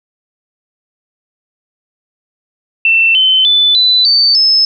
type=tone with pitch steps; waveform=sine; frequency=2682 / 3063 / 3498 / 3995 / 4563 / 5211 Hz; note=E7 / G7 / A7 / B7 / C#8 / E8; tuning=+29 / -41 / -11 / +19 / +49 / -21 cents; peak=-6 dBFS; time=2.85-4.65 s; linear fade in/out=2 ms; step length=300 ms; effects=none